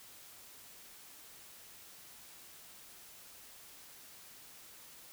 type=silence; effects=white hiss -55 dBFS RMS until 5.12 s